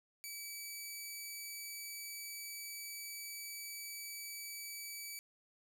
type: tone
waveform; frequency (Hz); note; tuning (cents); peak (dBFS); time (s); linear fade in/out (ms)
10% pulse; 2295; D7; -40; -35; 0.24-5.19; 0
effects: none